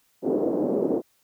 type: band-pass noise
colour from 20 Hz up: pink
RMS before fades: -24 dBFS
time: 0.22-1.02 s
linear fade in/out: 50 ms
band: 260 to 510 Hz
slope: 24 dB/octave
effects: white hiss -66 dBFS RMS until 1.23 s

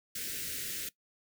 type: band-stop noise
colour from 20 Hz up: white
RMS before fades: -38 dBFS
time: 0.15-0.89 s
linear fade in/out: 5 ms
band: 520 to 1500 Hz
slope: 48 dB/octave
effects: noise-tail reverb RT60 0.1 s tail -19 dB re dry

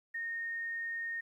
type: tone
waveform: sine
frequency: 1845 Hz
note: A#6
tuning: 18 cents flat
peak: -35 dBFS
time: 0.14-1.21 s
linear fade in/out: 10 ms
effects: 12-bit

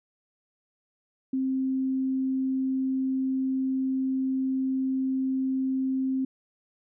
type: tone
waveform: sine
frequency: 263.5 Hz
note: C4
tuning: 12 cents sharp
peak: -24 dBFS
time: 1.33-6.25 s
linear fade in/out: 5 ms
effects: none

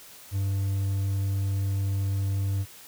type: tone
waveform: triangle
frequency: 98 Hz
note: G2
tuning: in tune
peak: -22 dBFS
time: 0.31-2.66 s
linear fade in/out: 50 ms
effects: white hiss -48 dBFS RMS until 2.87 s

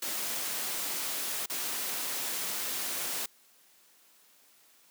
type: noise with dropouts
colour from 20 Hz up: white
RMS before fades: -34 dBFS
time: 0.02-3.26 s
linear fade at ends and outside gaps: 5 ms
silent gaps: 1.46-1.497 s
effects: white hiss -62 dBFS RMS until 4.9 s + high-pass 200 Hz 12 dB/octave

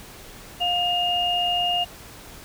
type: tone pair together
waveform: sine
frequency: 708.8 / 2835 Hz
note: F5 / F7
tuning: +25 / +25 cents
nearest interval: 2 octaves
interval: 2400 cents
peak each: -24 / -22 dBFS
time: 0.6-1.85 s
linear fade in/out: 20 ms
effects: pink hiss -43 dBFS RMS until 2.44 s

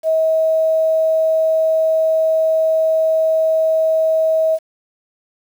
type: tone with quantisation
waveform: sine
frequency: 640 Hz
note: D#5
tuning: 49 cents sharp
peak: -12 dBFS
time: 0.03-4.59 s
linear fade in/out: 50 ms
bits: 7
effects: none

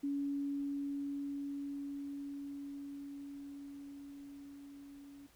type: tone with level ramp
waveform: sine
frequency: 281.9 Hz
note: C#4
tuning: 29 cents sharp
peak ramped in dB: -33 to -51 dBFS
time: 0.03-5.27 s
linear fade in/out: 10 ms
effects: pink hiss -66 dBFS RMS until 5.35 s

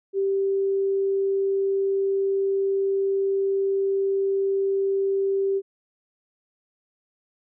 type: tone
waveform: sine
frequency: 391.1 Hz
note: G4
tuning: 4 cents flat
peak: -20 dBFS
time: 0.13-5.62 s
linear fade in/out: 50 ms
effects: none

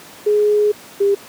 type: tone pair in turn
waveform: sine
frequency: 418.2 / 400.6 Hz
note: G#4 / G4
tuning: +12 / +38 cents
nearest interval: minor second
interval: 74 cents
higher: first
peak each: -11 dBFS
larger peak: neither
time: 0.26-0.72 / 1-1.15 s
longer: first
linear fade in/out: 10 ms
effects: pink hiss -39 dBFS RMS until 1.28 s + high-pass 200 Hz 12 dB/octave

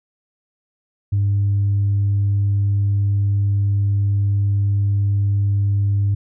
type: tone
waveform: sine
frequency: 100.5 Hz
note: G2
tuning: 44 cents sharp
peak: -13 dBFS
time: 1.12-6.15 s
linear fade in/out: 10 ms
effects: tanh soft clip ceiling -12 dBFS

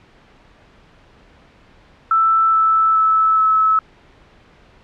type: tone with pitch steps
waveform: sine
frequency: 1324 / 1315.6 / 1307.3 / 1299 Hz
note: E6 / E6 / E6 / E6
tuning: +7 / -4 / -15 / -26 cents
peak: -11 dBFS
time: 2.11-3.79 s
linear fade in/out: 2 ms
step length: 420 ms
effects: pink hiss -49 dBFS RMS until 4.83 s + low-pass 3000 Hz 12 dB/octave

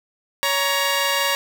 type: tone pair together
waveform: 10% pulse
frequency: 559 / 940.1 Hz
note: C#5 / A#5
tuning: +14 / +14 cents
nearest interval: major sixth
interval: 900 cents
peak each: -13 / -13 dBFS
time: 0.43-1.35 s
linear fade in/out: 0 ms
effects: none

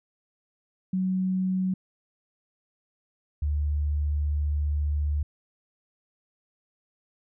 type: tone pair in turn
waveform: sine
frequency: 186.7 / 73.77 Hz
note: F#3 / D2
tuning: +16 / +8 cents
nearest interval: octave + major third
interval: 1608 cents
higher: first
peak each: -23 dBFS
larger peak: neither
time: 0.93-1.74 / 3.42-5.23 s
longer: second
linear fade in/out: 5 ms
effects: none

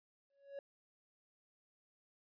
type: tone with exponential growth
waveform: triangle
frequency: 558 Hz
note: C#5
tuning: 11 cents sharp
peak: -39 dBFS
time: 0.3-0.59 s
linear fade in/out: 2 ms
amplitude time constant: 61 ms
effects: resampled to 11025 Hz

